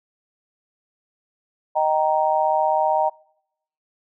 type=chord; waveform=sine; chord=Eb major; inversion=none; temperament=just; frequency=622.3 / 777.8 / 933.4 Hz; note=Eb5 / G5 / Bb5; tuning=0 / -14 / +2 cents; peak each=-21 dBFS; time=1.75-3.1 s; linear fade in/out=20 ms; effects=noise-tail reverb RT60 0.8 s tail -26 dB re dry